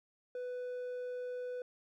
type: tone with hard clipping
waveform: sine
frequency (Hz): 496.8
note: B4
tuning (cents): +10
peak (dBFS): -39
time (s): 0.35-1.62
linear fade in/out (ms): 2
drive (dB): 3
effects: none